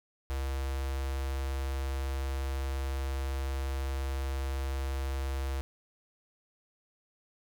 square tone with notch filter, 67.2 Hz, C2, 47 cents sharp, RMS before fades -33 dBFS, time 0.3-5.61 s, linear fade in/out 0 ms, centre 220 Hz, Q 1.2, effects none

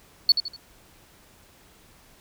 sine tone with echo, 4435 Hz, C#8, in tune, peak -11 dBFS, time 0.29-0.32 s, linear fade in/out 2 ms, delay 81 ms, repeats 3, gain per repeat -9 dB, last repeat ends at 0.563 s, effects tanh soft clip ceiling -8 dBFS + pink hiss -55 dBFS RMS until 2.2 s

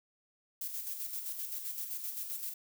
violet noise with tremolo, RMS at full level -38 dBFS, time 0.61-2.54 s, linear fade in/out 5 ms, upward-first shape square, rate 7.7 Hz, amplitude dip 45%, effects none

